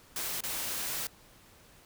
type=noise with dropouts; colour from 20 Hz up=white; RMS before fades=-35 dBFS; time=0.16-1.07 s; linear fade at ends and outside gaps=2 ms; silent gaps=0.407-0.436 s; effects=pink hiss -58 dBFS RMS until 1.85 s